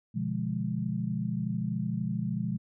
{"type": "chord", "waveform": "sine", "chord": "B diminished seventh", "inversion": "none", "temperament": "equal", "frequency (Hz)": [123.47, 146.83, 174.61, 207.7], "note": ["B2", "D3", "F3", "Ab3"], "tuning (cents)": [0, 0, 0, 0], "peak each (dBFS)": [-34, -38, -33, -33], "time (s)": [0.14, 2.58], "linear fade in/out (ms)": 20, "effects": []}